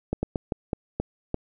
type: slowing click train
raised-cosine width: 2 ms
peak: -12 dBFS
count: 7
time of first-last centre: 0.13-1.344 s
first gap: 100 ms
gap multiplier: 1.28
effects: none